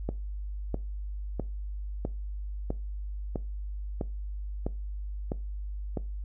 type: click train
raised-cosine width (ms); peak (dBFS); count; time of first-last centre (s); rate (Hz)
2; -17; 10; 0.09-5.972; 1.53
effects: noise-tail reverb RT60 0.3 s tail -20 dB re dry + added 50 Hz sine -33 dBFS peak until 6.24 s